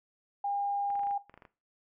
sine tone, 806 Hz, G5, 48 cents sharp, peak -29 dBFS, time 0.44-1.18 s, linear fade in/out 5 ms
clicks, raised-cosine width 0.5 ms, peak -36 dBFS, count 11, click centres 0.903 / 0.955 / 0.994 / 1.034 / 1.07 / 1.11 / 1.296 / 1.341 / 1.376 / 1.422 / 1.452 s
effects noise-tail reverb RT60 0.3 s tail -17 dB re dry

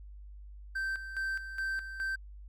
triangle tone with tremolo, 1558 Hz, G6, 11 cents flat, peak -29 dBFS, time 0.75-2.16 s, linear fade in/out 10 ms, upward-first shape square, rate 2.4 Hz, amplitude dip 65%, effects added 50 Hz sine -45 dBFS peak until 2.48 s + MP3 96 kbps

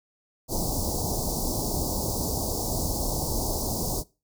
pink band-stop noise, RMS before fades -28 dBFS, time 0.48-4.04 s, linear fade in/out 50 ms, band 930 to 4600 Hz, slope 48 dB/octave, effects noise-tail reverb RT60 0.3 s tail -22 dB re dry

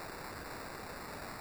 white noise with sample-and-hold, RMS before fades -45 dBFS, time 0-1.4 s, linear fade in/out 0 ms, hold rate 3150 Hz, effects none

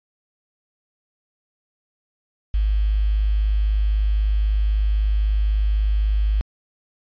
sine tone with quantisation, 51.91 Hz, G#1, in tune, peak -16 dBFS, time 2.54-6.41 s, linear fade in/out 0 ms, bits 7, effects resampled to 11025 Hz

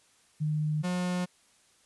sine / 45% pulse tone pair in turn, 152.5 / 179.63 Hz, D#3 / F3, -34 / +49 cents, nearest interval minor third, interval 283 cents, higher second, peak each -26 / -28 dBFS, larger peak first, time 0.4-0.83 / 0.83-1.26 s, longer neither, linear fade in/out 20 ms, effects white hiss -64 dBFS RMS until 1.85 s + resampled to 24000 Hz

